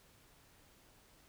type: silence
effects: pink hiss -65 dBFS RMS until 1.28 s